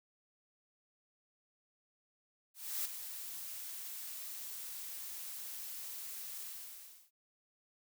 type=noise with ADSR envelope; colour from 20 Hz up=blue; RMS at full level=-36 dBFS; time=2.54-7.11 s; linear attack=310 ms; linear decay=12 ms; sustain=-9 dB; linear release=700 ms; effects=noise-tail reverb RT60 0.1 s tail -23 dB re dry